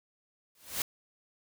white noise with exponential growth, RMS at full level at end -28 dBFS, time 0.55-0.82 s, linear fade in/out 2 ms, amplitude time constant 57 ms, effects none

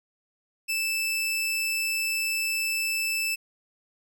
sawtooth tone, 2637 Hz, E7, in tune, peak -22 dBFS, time 0.68-3.36 s, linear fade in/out 20 ms, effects none

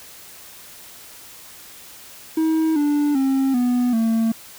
triangle tone with pitch steps, 319.1 / 292.6 / 268.3 / 246.1 / 225.6 Hz, D#4 / D4 / C4 / B3 / A3, +44 / -6 / +44 / -6 / +44 cents, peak -14 dBFS, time 2.37-4.32 s, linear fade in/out 5 ms, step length 390 ms, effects white hiss -42 dBFS RMS until 4.58 s

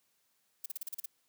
violet noise bursts, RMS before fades -38 dBFS, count 8, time 0.64-1.059 s, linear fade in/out 5 ms, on 20 ms, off 37 ms, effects white hiss -75 dBFS RMS until 1.28 s + high-pass 100 Hz 12 dB/octave

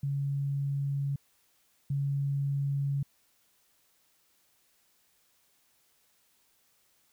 sine tone pair in turn, 140 / 140 Hz, C#3 / C#3, +18 / +18 cents, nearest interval unison, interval 0 cents, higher neither, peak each -28 / -27 dBFS, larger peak second, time 0.03-1.16 / 1.9-3.03 s, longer neither, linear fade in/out 5 ms, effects white hiss -69 dBFS RMS until 7.12 s

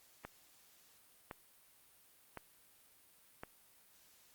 click train, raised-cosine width 0.5 ms, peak -29 dBFS, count 4, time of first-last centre 0.25-3.435 s, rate 0.942 Hz, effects white hiss -66 dBFS RMS until 4.34 s + Opus 48 kbps

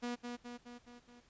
sawtooth tone with echo, 241.8 Hz, B3, 36 cents flat, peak -33 dBFS, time 0.02-0.16 s, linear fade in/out 20 ms, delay 210 ms, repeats 5, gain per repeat -4 dB, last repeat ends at 1.21 s, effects pink hiss -68 dBFS RMS until 1.29 s + resampled to 16000 Hz

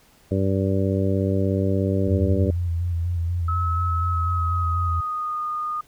harmonic tone, 96.8 Hz, G2, 21 cents flat, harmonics 1 / 2 / 3 / 4 / 5 / 6, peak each -22 / -25 / -27 / -28 / -29 / -30 dBFS, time 0.31-2.51 s, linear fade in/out 5 ms
sine tone with vibrato, 85.9 Hz, F2, 28 cents flat, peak -21 dBFS, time 2.07-5.01 s, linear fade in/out 10 ms, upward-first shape square, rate 4.1 Hz, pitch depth 36 cents each way
sine tone with pitch glide, 1292 to 1225.8 Hz, E6 to D#6, -35 to -26 cents, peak -24 dBFS, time 3.48-5.81 s, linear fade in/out 5 ms, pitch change -91 cents, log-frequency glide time 4.02-5.43 s
effects pink hiss -56 dBFS RMS until 5.87 s

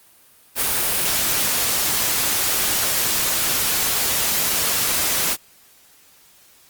white noise, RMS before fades -20 dBFS, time 0.55-5.37 s, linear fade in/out 50 ms, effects white hiss -52 dBFS RMS until 6.69 s + Opus 32 kbps

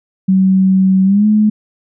sine tone with pitch glide, 189.6 to 212.8 Hz, F#3 to G#3, +43 to +42 cents, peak -7 dBFS, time 0.28-1.5 s, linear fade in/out 10 ms, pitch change +199 cents, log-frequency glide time 1.04-1.26 s, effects none

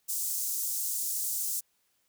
pink high-pass noise, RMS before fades -32 dBFS, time 0.08-1.61 s, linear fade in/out 20 ms, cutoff 6700 Hz, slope 24 dB/octave, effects white hiss -73 dBFS RMS until 2.08 s

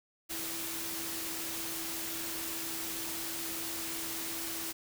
sine tone in noise, 329.6 Hz, E4, in tune, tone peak -45 dBFS, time 0.29-4.73 s, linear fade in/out 20 ms, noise white, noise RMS -38 dBFS, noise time 0.29-4.73 s, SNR -10 dB, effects none

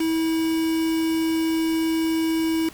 triangle tone with quantisation, 323.7 Hz, E4, 31 cents flat, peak -18 dBFS, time 0-2.69 s, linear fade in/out 5 ms, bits 5, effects pink hiss -45 dBFS RMS until 2.73 s

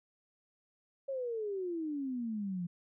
sine exponential sweep, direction down, 554.4 to 170 Hz, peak -34 dBFS, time 1.08-2.67 s, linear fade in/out 10 ms, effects none

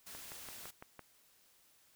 white noise, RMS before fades -50 dBFS, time 0.06-0.71 s, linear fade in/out 10 ms
click train, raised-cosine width 0.5 ms, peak -33 dBFS, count 6, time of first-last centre 0.15-0.993 s, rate 5.93 Hz
effects white hiss -68 dBFS RMS until 1.95 s

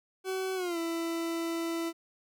40% pulse tone with pitch glide, 377.9 to 332.8 Hz, F#4 to E4, +37 to +17 cents, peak -30 dBFS, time 0.24-1.93 s, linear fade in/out 50 ms, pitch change -220 cents, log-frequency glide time 0.55-0.78 s, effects none

